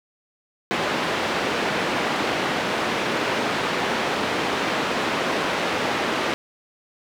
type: band-pass noise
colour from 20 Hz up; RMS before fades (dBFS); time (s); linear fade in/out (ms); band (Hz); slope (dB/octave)
pink; -24; 0.71-6.34; 0; 270 to 3100; 12
effects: none